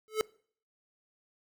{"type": "tone with exponential growth", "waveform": "square", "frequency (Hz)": 433.6, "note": "A4", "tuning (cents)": -25, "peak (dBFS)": -23, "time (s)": [0.08, 0.21], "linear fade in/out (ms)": 0, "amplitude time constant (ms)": 28, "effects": ["noise-tail reverb RT60 0.5 s tail -23 dB re dry"]}